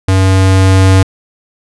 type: tone with level ramp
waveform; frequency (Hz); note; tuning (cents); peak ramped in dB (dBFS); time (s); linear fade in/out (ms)
square; 95; F#2; +46; -7 to -4; 0.08-1.03; 5
effects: resampled to 24000 Hz

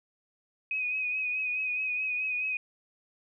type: tone with vibrato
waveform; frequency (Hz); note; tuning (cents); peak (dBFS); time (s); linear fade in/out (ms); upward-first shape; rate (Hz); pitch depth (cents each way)
sine; 2510; D#7; +15; -28; 0.71-2.57; 2; triangle; 4.7; 42
effects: none

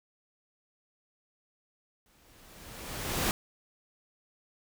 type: noise with exponential growth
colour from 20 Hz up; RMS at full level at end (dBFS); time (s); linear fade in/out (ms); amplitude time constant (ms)
pink; -27; 2.06-3.31; 1; 270
effects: none

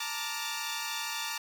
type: chord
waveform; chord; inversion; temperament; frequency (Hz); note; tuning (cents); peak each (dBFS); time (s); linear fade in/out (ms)
10% pulse; Bb major seventh; third; equal with one note detuned; 880 / 932.3 / 1174.7 / 1414.8; A5 / Bb5 / D6 / F6; 0 / 0 / 0 / +22; -30 / -30 / -30 / -33; 0-1.38; 5
effects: none

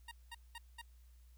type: tone bursts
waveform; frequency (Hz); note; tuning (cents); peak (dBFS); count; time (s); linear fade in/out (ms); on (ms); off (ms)
15% pulse; 932.3; A#5; 0; -40; 4; 0.08-0.816; 5; 34; 200
effects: added 60 Hz sine -58 dBFS peak until 1.37 s + white hiss -75 dBFS RMS until 1.37 s

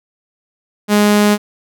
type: tone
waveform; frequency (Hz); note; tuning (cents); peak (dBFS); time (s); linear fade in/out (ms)
sawtooth; 207.7; G#3; 0; -5; 0.88-1.38; 50
effects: none

